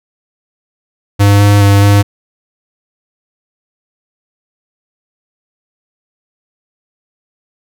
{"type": "tone with pitch steps", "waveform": "square", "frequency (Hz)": [101, 102, 100.2, 101.4], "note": ["G#2", "G#2", "G2", "G#2"], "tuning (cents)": [-48, -31, 38, -41], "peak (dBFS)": -5, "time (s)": [1.19, 2.03], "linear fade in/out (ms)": 20, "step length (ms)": 210, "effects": []}